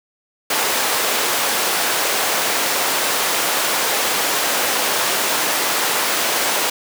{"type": "high-pass noise", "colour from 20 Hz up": "pink", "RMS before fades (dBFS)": -19, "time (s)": [0.5, 6.7], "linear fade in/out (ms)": 5, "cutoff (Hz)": 510, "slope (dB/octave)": 12, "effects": []}